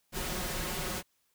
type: noise with comb filter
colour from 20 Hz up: pink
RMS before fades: -35 dBFS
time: 0.12-1.03 s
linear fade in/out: 50 ms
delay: 5.5 ms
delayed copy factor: +0.65
effects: white hiss -74 dBFS RMS until 1.34 s